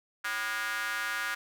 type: tone with high-pass filter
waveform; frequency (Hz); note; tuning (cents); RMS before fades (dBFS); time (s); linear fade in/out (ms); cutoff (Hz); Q
square; 110; A2; 0; -33; 0.24-1.35; 10; 1500; 3.9
effects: none

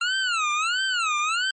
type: tone with vibrato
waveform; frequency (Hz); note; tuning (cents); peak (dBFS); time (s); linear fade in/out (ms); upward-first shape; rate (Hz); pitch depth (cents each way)
25% pulse; 1364; F6; -41; -18; 0.01-1.51; 5; sine; 1.5; 230
effects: MP3 32 kbps

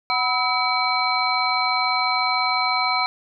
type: tone cluster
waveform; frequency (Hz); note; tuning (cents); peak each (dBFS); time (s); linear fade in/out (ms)
sine; 747 / 987 / 1287 / 2277 / 4103; F#5 / B5 / E6 / C#7 / C8; +16 / -1 / -42 / +46 / -35; -25; 0.1-3.06; 0
effects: none

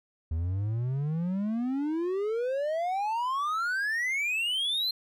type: exponential sweep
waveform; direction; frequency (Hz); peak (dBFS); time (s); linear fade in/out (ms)
triangle; up; 77.78 to 4186; -25; 0.31-4.91; 5
effects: none

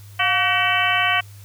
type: harmonic tone with a mistuned harmonic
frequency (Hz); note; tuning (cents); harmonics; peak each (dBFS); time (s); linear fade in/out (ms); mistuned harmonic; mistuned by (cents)
379.6; F#4; +44; 2 / 3 / 4 / 5 / 6 / 7 / 8; -24 / -24 / -24 / -24 / -24 / -24 / -24; 0.19-1.21; 10; 2; -100
effects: added 101 Hz sine -39 dBFS peak until 1.44 s + white hiss -50 dBFS RMS until 1.44 s

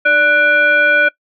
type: tone with frequency modulation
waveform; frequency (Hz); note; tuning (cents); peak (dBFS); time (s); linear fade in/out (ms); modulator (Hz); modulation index
sine; 1480; F#6; 0; -8; 0.05-1.09; 10; 894; 0.8
effects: noise-tail reverb RT60 0.1 s tail -22 dB re dry

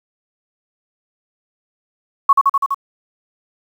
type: tone with echo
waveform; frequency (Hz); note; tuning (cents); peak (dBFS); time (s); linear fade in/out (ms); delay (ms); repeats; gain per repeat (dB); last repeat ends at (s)
sine; 1107; C#6; -3; -5; 2.29-2.33; 5; 83; 5; -2; 2.745
effects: 7-bit

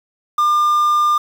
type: tone with quantisation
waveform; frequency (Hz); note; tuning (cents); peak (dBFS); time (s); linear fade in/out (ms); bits
triangle; 1200; D6; +37; -10; 0.38-1.18; 5; 6
effects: none

